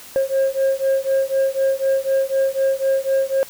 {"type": "beating tone pair", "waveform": "sine", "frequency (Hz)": [536, 540], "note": ["C5", "C#5"], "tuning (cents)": [42, -45], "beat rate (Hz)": 4, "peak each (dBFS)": -17, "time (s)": [0.16, 3.43], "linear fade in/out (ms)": 0, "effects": ["tanh soft clip ceiling -13 dBFS", "white hiss -40 dBFS RMS until 3.49 s"]}